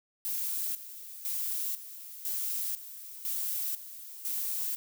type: noise with tremolo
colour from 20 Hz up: violet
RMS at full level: -33 dBFS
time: 0.25-4.76 s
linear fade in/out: 0 ms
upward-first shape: square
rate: 1 Hz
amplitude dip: 75%
effects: none